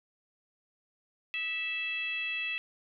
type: tone with frequency modulation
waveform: sine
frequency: 2637 Hz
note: E7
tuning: in tune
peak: -31 dBFS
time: 1.34-2.58 s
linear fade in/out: 0 ms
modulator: 676 Hz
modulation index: 0.75
effects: none